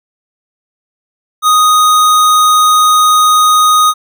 square tone, 1244.5 Hz, D#6, in tune, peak -6 dBFS, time 1.42-3.94 s, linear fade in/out 50 ms, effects none

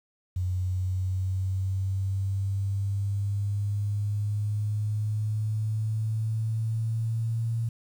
sine linear sweep, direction up, 91 to 115.1 Hz, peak -25 dBFS, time 0.36-7.69 s, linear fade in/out 5 ms, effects 9-bit

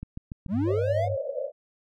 click train, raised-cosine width 5 ms, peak -23 dBFS, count 4, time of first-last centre 0.03-0.463 s, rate 6.93 Hz
triangle linear sweep, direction up, 165.3 to 740 Hz, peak -22 dBFS, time 0.48-1.09 s, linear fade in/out 50 ms
sine tone with vibrato, 100.3 Hz, G2, 40 cents sharp, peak -27 dBFS, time 0.51-1.17 s, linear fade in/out 50 ms, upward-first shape sine, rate 2.7 Hz, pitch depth 18 cents each way
white band-pass noise, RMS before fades -32 dBFS, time 0.65-1.52 s, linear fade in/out 50 ms, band 520 to 590 Hz, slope 96 dB/octave
effects none

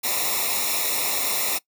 white noise with comb filter, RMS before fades -24 dBFS, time 0.03-1.59 s, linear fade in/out 20 ms, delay 0.64 ms, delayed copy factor -0.9, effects noise-tail reverb RT60 0.1 s tail -21 dB re dry

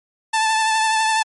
sawtooth tone with vibrato, 880 Hz, A5, in tune, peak -12 dBFS, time 0.33-1.23 s, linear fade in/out 10 ms, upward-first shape triangle, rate 12 Hz, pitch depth 27 cents each way, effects MP3 48 kbps

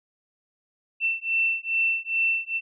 sine beating tone pair, 2683 / 2685.4 Hz, E7 / E7, +30 / +31 cents, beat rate 2.4 Hz, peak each -25 dBFS, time 1-2.61 s, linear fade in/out 50 ms, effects none

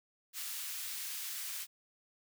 white high-pass noise, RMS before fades -41 dBFS, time 0.33-1.67 s, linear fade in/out 50 ms, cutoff 1700 Hz, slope 12 dB/octave, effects none

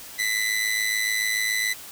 sawtooth tone with amplitude modulation, 2000 Hz, B6, 21 cents sharp, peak -16 dBFS, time 0.18-1.74 s, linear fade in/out 20 ms, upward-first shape sine, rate 107 Hz, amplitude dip 65%, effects white hiss -41 dBFS RMS until 1.91 s

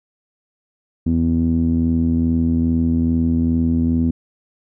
sawtooth tone with low-pass filter, 82.41 Hz, E2, in tune, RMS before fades -17 dBFS, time 1.06-4.11 s, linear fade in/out 5 ms, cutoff 250 Hz, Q 5.3, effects none

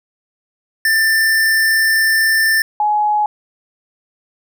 square / sine tone pair in turn, 1782 / 841 Hz, A6 / G#5, +22 / +22 cents, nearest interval octave + minor second, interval 1300 cents, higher first, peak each -12 dBFS, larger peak neither, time 0.85-2.62 / 2.8-3.26 s, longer first, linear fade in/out 2 ms, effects none

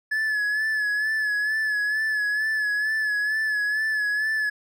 triangle tone with vibrato, 1717 Hz, A6, 43 cents flat, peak -20 dBFS, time 0.11-4.5 s, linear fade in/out 10 ms, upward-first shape sine, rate 2.2 Hz, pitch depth 43 cents each way, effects none

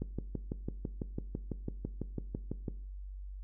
click train, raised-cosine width 3 ms, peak -22 dBFS, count 17, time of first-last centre 0.02-2.682 s, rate 6.01 Hz, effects noise-tail reverb RT60 0.5 s tail -18 dB re dry + added 48 Hz sine -41 dBFS peak until 3.43 s

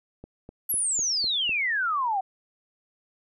click train, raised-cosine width 2 ms, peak -28 dBFS, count 6, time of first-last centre 0.24-1.493 s, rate 3.99 Hz
sine exponential sweep, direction down, 11840 to 740 Hz, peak -23 dBFS, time 0.69-2.21 s, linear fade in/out 10 ms
effects none

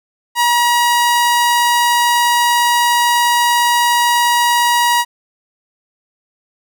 sawtooth tone, 957 Hz, A#5, 45 cents sharp, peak -7 dBFS, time 0.35-5.05 s, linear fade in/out 50 ms, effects none

